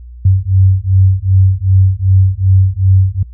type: beating tone pair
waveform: sine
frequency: 93.8 / 96.4 Hz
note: F#2 / G2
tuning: +24 / -28 cents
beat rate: 2.6 Hz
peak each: -10 dBFS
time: 0.25-3.23 s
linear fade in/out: 5 ms
effects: noise-tail reverb RT60 0.1 s tail -21 dB re dry + added 60 Hz sine -29 dBFS peak until 3.33 s